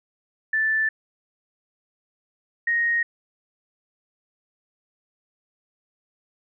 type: tone pair in turn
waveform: sine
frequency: 1760 / 1868.9 Hz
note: A6 / A#6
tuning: 0 / +4 cents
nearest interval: minor second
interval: 104 cents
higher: second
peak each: -19 / -19 dBFS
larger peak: neither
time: 0.53-0.89 / 2.67-3.03 s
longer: neither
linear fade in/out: 5 ms
effects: none